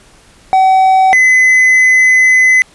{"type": "tone pair in turn", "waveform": "triangle", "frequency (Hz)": [759, 2026], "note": ["F#5", "B6"], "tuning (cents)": [44, 44], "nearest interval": "octave + perfect fourth", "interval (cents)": 1700, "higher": "second", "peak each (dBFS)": -3, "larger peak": "neither", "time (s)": [[0.53, 1.13], [1.13, 2.62]], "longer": "second", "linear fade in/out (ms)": 0, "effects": ["pink hiss -44 dBFS RMS until 2.74 s", "resampled to 24000 Hz"]}